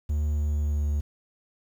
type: tone with pitch glide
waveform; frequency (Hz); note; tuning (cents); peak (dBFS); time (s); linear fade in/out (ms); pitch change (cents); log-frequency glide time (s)
triangle; 74.7 to 73.5; D2 to D2; +30 to +2; -21; 0.09-1.01; 10; -28; 0.39-0.85
effects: 9-bit